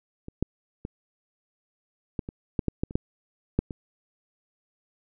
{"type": "clicks", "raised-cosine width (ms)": 3, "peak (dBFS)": [-25, -11, -20, -15, -22, -11, -11, -12, -25, -9, -8, -21], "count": 12, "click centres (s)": [0.284, 0.426, 0.851, 2.192, 2.289, 2.592, 2.683, 2.835, 2.909, 2.955, 3.59, 3.708], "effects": []}